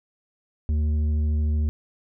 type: tone with tanh clipping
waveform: sine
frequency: 76.1 Hz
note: D#2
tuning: 38 cents flat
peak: -21 dBFS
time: 0.69-1.69 s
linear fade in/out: 0 ms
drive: 7 dB
effects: none